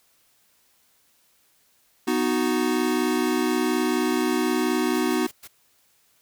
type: chord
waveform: square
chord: B major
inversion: none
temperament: equal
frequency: 246.9 / 311.1 / 370 Hz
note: B3 / D#4 / F#4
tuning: 0 / 0 / 0 cents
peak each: -26 dBFS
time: 2.07-5.27 s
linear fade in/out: 10 ms
type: noise bursts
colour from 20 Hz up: white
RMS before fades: -42 dBFS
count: 4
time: 4.94-5.478 s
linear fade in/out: 10 ms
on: 52 ms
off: 110 ms
effects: white hiss -63 dBFS RMS until 6.21 s